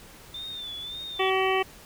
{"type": "tone with vibrato", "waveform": "sine", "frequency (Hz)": 3556, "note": "A7", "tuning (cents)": 18, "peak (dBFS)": -34, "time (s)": [0.34, 1.3], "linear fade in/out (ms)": 5, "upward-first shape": "sine", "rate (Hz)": 1.8, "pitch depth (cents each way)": 70}
{"type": "harmonic tone", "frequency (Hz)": 380, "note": "F#4", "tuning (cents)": 46, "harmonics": [1, 2, 3, 5, 6, 7, 8], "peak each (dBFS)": [-25, -28, -30, -32, -33, -33, -34], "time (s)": [1.19, 1.63], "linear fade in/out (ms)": 10}
{"effects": ["pink hiss -49 dBFS RMS until 1.85 s"]}